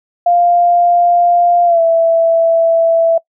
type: tone with pitch glide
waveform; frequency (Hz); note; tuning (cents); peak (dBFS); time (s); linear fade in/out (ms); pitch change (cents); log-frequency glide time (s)
sine; 698.5 to 662.3; F5 to E5; 0 to +8; -7; 0.26-3.18; 5; -92; 1.65-1.81
effects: noise-tail reverb RT60 0.1 s tail -23 dB re dry